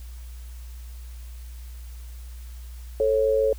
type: tone pair together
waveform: sine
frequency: 439.8 / 547 Hz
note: A4 / C#5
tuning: -1 / -23 cents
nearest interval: major third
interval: 378 cents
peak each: -21 / -21 dBFS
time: 3-3.53 s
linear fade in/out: 2 ms
effects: added 60 Hz sine -36 dBFS peak until 3.58 s + white hiss -53 dBFS RMS until 3.58 s